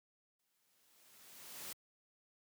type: noise with exponential growth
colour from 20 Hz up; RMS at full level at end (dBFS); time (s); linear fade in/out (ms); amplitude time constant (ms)
white; -45; 0.39-1.73; 5; 290
effects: high-pass 100 Hz 12 dB/octave